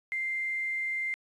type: tone with quantisation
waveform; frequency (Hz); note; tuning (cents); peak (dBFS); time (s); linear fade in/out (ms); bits
sine; 2093; C7; 0; -29; 0.12-1.14; 0; 9
effects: resampled to 22050 Hz